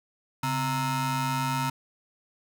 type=ring-modulated tone; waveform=30% pulse; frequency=394.4 Hz; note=G4; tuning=11 cents sharp; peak=-20 dBFS; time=0.43-1.7 s; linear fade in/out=5 ms; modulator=532 Hz; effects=none